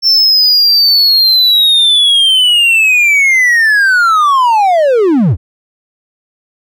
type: linear sweep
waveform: triangle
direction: down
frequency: 5400 to 65.5 Hz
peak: -4 dBFS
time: 0.02-5.37 s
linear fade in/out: 50 ms
effects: none